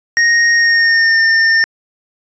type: tone with pitch glide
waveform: square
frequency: 1864.7 to 1809.5 Hz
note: A#6 to A6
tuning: 0 to +48 cents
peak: -9 dBFS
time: 0.17-1.64 s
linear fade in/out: 0 ms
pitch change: -52 cents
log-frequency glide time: 0.54-1.2 s
effects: resampled to 16000 Hz